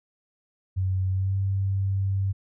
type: tone with pitch glide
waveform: sine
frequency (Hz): 94 to 97.26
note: F#2 to G2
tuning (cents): +28 to -13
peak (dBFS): -22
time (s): 0.76-2.33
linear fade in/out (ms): 20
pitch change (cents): +59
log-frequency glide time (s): 1.1-1.36
effects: none